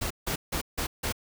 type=noise bursts; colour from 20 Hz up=pink; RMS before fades=-30 dBFS; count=5; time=0.01-1.125 s; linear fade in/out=10 ms; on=95 ms; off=160 ms; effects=none